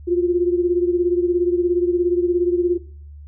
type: beating tone pair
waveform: sine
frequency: 349.2 / 366.2 Hz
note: F4 / F#4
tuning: 0 / -18 cents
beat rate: 17 Hz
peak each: -16 / -21 dBFS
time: 0.07-2.78 s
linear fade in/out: 20 ms
effects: noise-tail reverb RT60 0.5 s tail -17 dB re dry + added 73 Hz sine -36 dBFS peak until 3.27 s